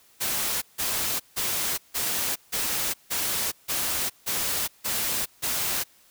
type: noise bursts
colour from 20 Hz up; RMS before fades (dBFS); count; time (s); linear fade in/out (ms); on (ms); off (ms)
white; -27; 10; 0.2-5.84; 20; 420; 160
effects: white hiss -58 dBFS RMS until 6.1 s